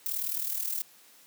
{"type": "noise with amplitude modulation", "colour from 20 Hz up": "violet", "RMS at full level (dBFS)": -29, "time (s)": [0.06, 0.82], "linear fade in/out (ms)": 0, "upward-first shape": "sine", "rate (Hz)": 39.1, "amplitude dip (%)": 70, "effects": ["white hiss -57 dBFS RMS until 1.26 s", "high-pass 150 Hz 12 dB/octave"]}